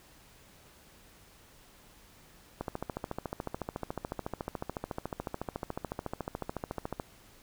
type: click train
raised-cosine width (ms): 1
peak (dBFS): -20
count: 62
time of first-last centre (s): 2.61-6.998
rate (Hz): 13.9
effects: pink hiss -58 dBFS RMS until 7.42 s